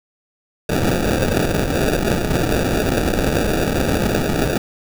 blue noise with sample-and-hold, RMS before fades -18 dBFS, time 0.69-4.58 s, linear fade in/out 5 ms, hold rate 1050 Hz, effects none

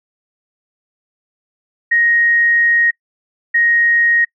sine tone pair in turn, 1874 / 1874 Hz, A#6 / A#6, +9 / +9 cents, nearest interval unison, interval 0 cents, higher neither, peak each -10 dBFS, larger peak neither, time 1.91-2.91 / 3.54-4.25 s, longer first, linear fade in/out 10 ms, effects noise-tail reverb RT60 0.1 s tail -25 dB re dry

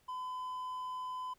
triangle tone, 1012 Hz, B5, 42 cents sharp, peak -36 dBFS, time 0.08-1.34 s, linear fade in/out 10 ms, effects pink hiss -71 dBFS RMS until 1.38 s

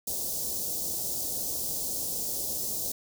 white band-stop noise, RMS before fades -32 dBFS, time 0.07-2.92 s, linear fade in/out 5 ms, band 660 to 4900 Hz, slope 24 dB/octave, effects none

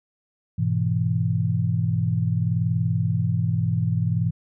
sine chord, E major, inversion first, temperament just, 103.01 / 123.61 / 164.81 Hz, G#2 / B2 / E3, -14 / +2 / 0 cents, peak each -24 dBFS, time 0.58-4.31 s, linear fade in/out 10 ms, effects none

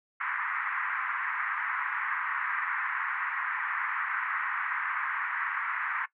white band-pass noise, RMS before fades -32 dBFS, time 0.2-6.06 s, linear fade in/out 10 ms, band 1000 to 2000 Hz, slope 48 dB/octave, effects noise-tail reverb RT60 0.1 s tail -18 dB re dry

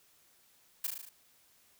blue noise with echo, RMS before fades -33 dBFS, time 0.84-0.87 s, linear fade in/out 5 ms, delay 37 ms, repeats 6, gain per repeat -3 dB, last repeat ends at 1.092 s, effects white hiss -66 dBFS RMS until 1.79 s

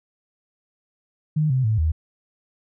sine tone with pitch steps, 153.6 / 130.1 / 109.4 / 78.9 Hz, D#3 / C3 / A2 / D#2, -22 / -9 / -9 / +25 cents, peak -17 dBFS, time 1.36-1.92 s, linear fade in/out 10 ms, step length 140 ms, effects none

